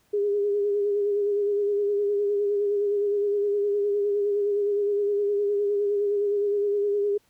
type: tone with vibrato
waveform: sine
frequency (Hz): 407.9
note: G#4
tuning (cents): -31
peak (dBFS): -21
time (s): 0.13-7.18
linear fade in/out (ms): 10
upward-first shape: sine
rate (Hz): 9.7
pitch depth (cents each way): 32
effects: pink hiss -65 dBFS RMS until 7.29 s